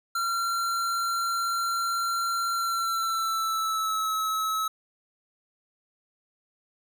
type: tone with pitch glide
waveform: square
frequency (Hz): 1369 to 1292.9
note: F6 to E6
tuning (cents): -35 to -34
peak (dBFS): -26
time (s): 0.15-4.68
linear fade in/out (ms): 5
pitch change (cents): -99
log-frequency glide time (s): 2.53-4.1
effects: none